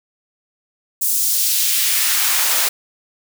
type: noise with high-pass filter sweep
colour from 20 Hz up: white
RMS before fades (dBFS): -17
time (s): 1.01-2.69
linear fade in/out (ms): 10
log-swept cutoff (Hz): 8800 to 550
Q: 0.9
effects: none